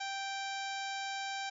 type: harmonic tone with a mistuned harmonic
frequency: 784 Hz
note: G5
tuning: in tune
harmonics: 1 / 2 / 3 / 4 / 5 / 6 / 7 / 8 / 9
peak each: -39 / -43 / -45 / -48 / -47 / -52 / -50 / -54 / -53 dBFS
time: 0-1.5 s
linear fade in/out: 10 ms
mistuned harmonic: 5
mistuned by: -16 cents
effects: none